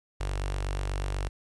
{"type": "tone with notch filter", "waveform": "sawtooth", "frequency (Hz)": 48.15, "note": "G1", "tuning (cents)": -30, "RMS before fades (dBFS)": -31, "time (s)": [0.2, 1.29], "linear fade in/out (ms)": 10, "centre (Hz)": 210, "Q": 0.78, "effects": ["resampled to 24000 Hz", "10-bit"]}